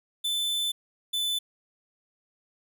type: tone pair in turn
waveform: 45% pulse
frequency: 3520 / 3506 Hz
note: A7 / A7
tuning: 0 / -7 cents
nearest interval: unison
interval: 7 cents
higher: first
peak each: -26 / -26 dBFS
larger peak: neither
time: 0.24-0.72 / 1.13-1.39 s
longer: first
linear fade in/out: 10 ms
effects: none